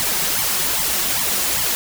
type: noise with flanger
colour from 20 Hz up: white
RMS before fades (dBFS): -20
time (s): 0-1.75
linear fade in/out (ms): 0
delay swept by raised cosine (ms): 0.93 to 5.53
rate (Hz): 2.5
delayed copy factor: +0.9
effects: none